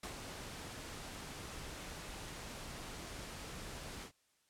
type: noise with ADSR envelope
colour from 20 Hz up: pink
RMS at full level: -43 dBFS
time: 0.03-4.12 s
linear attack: 4 ms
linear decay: 87 ms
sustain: -4 dB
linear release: 89 ms
effects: white hiss -75 dBFS RMS until 4.49 s + low-pass 10000 Hz 12 dB/octave

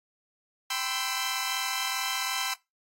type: chord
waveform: 10% pulse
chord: C major seventh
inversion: second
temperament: equal with one note detuned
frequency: 784 / 1003.9 / 1046.5 / 1318.5 Hz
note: G5 / B5 / C6 / E6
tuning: 0 / +28 / 0 / 0 cents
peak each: -26 dBFS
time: 0.7-2.54 s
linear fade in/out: 5 ms
effects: noise-tail reverb RT60 0.2 s tail -20 dB re dry + AAC 48 kbps

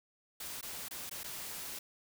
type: noise with dropouts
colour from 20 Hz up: white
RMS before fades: -43 dBFS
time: 0.4-1.79 s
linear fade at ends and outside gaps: 5 ms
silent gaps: 0.612-0.627 / 0.885-0.909 / 1.096-1.111 / 1.234-1.241 s
effects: none

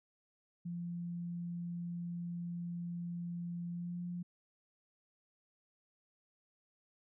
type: tone with pitch glide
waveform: sine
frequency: 172.8 to 175.72 Hz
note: F3 to F3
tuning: -18 to +11 cents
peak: -38 dBFS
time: 0.65-4.23 s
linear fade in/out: 10 ms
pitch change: +29 cents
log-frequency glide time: 3.71-4.02 s
effects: none

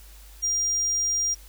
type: tone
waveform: triangle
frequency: 5700 Hz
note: F8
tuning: 34 cents sharp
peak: -21 dBFS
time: 0.42-1.35 s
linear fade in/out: 20 ms
effects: added 50 Hz sine -45 dBFS peak until 1.48 s + white hiss -52 dBFS RMS until 1.48 s

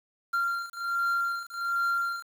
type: beating tone pair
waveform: triangle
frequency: 1383 / 1384.3 Hz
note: F6 / F6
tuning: -17 / -16 cents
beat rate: 1.3 Hz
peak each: -28 dBFS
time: 0.33-2.23 s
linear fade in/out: 10 ms
effects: 8-bit

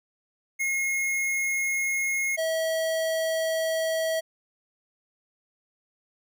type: tone pair in turn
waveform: square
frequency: 2157 / 645.7 Hz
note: C#7 / E5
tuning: -48 / -36 cents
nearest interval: octave + major sixth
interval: 2088 cents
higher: first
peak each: -25 / -25 dBFS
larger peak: neither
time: 0.59-2.37 / 2.37-4.21 s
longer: second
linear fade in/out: 20 ms
effects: none

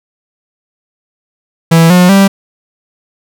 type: tone with pitch steps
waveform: 45% pulse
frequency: 164.81 / 179.73 / 195.99 Hz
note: E3 / F3 / G3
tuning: 0 / +50 / 0 cents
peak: -3 dBFS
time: 1.71-2.28 s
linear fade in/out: 10 ms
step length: 190 ms
effects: none

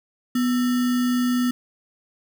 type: tone with sample-and-hold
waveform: sine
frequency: 246.9 Hz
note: B3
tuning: in tune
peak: -18 dBFS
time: 0.35-1.51 s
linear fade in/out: 5 ms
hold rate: 1575 Hz
effects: none

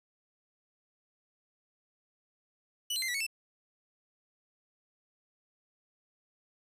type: tone with pitch steps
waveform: sawtooth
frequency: 2960 / 4111 / 2080 / 1950 / 2214 / 2659 Hz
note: F#7 / C8 / C7 / B6 / C#7 / E7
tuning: 0 / -31 / -11 / -23 / -3 / +14 cents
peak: -28 dBFS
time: 2.9-3.266 s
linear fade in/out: 5 ms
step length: 61 ms
effects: resampled to 32000 Hz

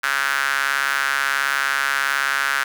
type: tone with high-pass filter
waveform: sawtooth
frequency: 138.59 Hz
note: C#3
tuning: in tune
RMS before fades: -21 dBFS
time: 0.03-2.64 s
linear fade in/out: 10 ms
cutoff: 1500 Hz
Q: 4.5
effects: none

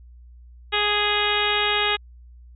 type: harmonic tone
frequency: 415.3 Hz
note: G#4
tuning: in tune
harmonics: 1 / 2 / 3 / 4 / 5 / 6 / 7 / 8 / 9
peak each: -28 / -28 / -28 / -28 / -28 / -28 / -28 / -28 / -28 dBFS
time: 0.72-1.97 s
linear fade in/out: 20 ms
effects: added 60 Hz sine -43 dBFS peak until 2.55 s

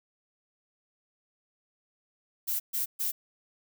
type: noise bursts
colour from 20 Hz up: violet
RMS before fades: -30 dBFS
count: 3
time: 2.47-3.12 s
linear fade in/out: 20 ms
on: 130 ms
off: 130 ms
effects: none

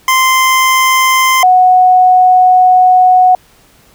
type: tone pair in turn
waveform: 25% pulse / sine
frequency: 1041 / 736.2 Hz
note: C6 / F#5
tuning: -9 / -9 cents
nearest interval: tritone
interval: 600 cents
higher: first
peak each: -3 dBFS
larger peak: neither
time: 0.08-1.43 / 1.43-3.35 s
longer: second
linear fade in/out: 2 ms
effects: pink hiss -46 dBFS RMS until 3.94 s

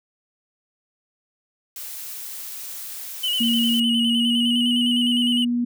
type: noise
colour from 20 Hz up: blue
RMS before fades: -34 dBFS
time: 1.76-3.8 s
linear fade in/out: 2 ms
type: tone with vibrato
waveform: triangle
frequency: 2960 Hz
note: F#7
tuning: in tune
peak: -19 dBFS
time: 3.23-5.45 s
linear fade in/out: 10 ms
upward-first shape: square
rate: 9.8 Hz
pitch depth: 42 cents each way
type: tone with pitch glide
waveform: sine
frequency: 233.1 to 241 Hz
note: A#3 to B3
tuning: 0 to -42 cents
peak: -19 dBFS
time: 3.4-5.65 s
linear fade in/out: 10 ms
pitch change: +58 cents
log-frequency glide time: 4.04-4.72 s
effects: none

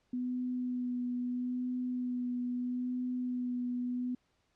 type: tone with vibrato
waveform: sine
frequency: 248.3 Hz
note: B3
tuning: 9 cents sharp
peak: -32 dBFS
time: 0.13-4.15 s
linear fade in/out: 5 ms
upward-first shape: sine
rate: 0.77 Hz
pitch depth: 16 cents each way
effects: pink hiss -75 dBFS RMS until 4.55 s + low-pass 6000 Hz 12 dB/octave

